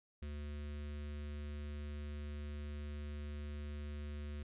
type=tone with notch filter; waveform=square; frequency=73.42 Hz; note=D2; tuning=in tune; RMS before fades=-44 dBFS; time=0.22-4.43 s; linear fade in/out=5 ms; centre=820 Hz; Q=0.92; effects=resampled to 8000 Hz